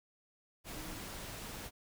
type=tone in noise; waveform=sine; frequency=311.1 Hz; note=D#4; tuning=in tune; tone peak=-52 dBFS; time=0.72-1.04 s; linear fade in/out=50 ms; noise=pink; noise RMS=-45 dBFS; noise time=0.64-1.71 s; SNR=-10 dB; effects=none